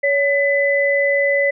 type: tone pair together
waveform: sine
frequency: 563 / 2006 Hz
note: C#5 / B6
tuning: +27 / +26 cents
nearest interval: octave + minor seventh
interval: 2199 cents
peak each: -16 / -17 dBFS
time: 0.03-1.51 s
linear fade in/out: 10 ms
effects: none